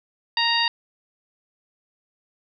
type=harmonic tone; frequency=932.3 Hz; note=A#5; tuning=in tune; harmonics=1 / 2 / 3 / 4 / 5; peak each=-25 / -25 / -25 / -25 / -25 dBFS; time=0.37-0.68 s; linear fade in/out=2 ms; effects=none